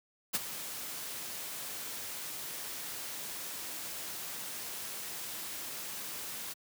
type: noise with ADSR envelope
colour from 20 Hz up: white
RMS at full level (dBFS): -29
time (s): 0.33-6.54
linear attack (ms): 22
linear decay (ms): 27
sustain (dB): -12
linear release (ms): 17
effects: high-pass 100 Hz 12 dB/octave